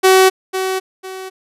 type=tone with echo; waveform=sawtooth; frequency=377.6 Hz; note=F#4; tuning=35 cents sharp; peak=-3 dBFS; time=0.03-0.3 s; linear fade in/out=20 ms; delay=500 ms; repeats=2; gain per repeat=-10 dB; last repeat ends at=1.3 s; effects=resampled to 32000 Hz